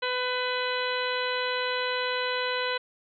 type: harmonic tone with a mistuned harmonic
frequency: 501 Hz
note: B4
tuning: 25 cents sharp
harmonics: 1 / 2 / 3 / 4 / 5 / 6 / 7 / 8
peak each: -31 / -33 / -33 / -36 / -37 / -37 / -41 / -36 dBFS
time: 0.02-2.78 s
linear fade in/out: 10 ms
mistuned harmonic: 7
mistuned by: -66 cents
effects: none